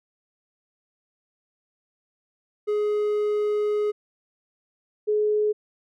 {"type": "tone pair in turn", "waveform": ["triangle", "sine"], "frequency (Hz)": [418.9, 422.8], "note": ["G#4", "G#4"], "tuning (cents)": [15, 31], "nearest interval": "unison", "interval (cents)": 16, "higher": "second", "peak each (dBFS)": -19, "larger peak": "neither", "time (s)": [[2.67, 3.92], [5.07, 5.53]], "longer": "first", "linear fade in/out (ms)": 20, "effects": []}